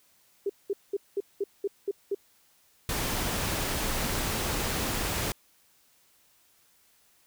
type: tone bursts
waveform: sine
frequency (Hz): 399.3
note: G4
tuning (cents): +32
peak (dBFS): -25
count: 8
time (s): 0.46-2.148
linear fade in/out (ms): 5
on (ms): 36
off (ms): 200
type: noise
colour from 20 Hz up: pink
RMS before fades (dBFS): -30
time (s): 2.89-5.32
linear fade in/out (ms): 2
effects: white hiss -64 dBFS RMS until 7.26 s